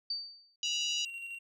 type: tone with exponential decay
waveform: sine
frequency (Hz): 4607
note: D8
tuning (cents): -34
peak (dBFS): -30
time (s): 0.1-0.56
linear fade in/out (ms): 5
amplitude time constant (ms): 100
type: harmonic tone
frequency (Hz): 968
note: B5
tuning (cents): -35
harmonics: 3 / 4 / 5 / 6 / 7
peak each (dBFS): -33 / -39 / -40 / -41 / -42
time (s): 0.63-1.05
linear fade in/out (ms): 2
type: tone with tremolo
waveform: triangle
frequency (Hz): 2751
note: F7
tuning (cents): -27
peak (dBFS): -37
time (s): 0.64-1.39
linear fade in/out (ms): 10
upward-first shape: square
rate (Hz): 12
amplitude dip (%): 30
effects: none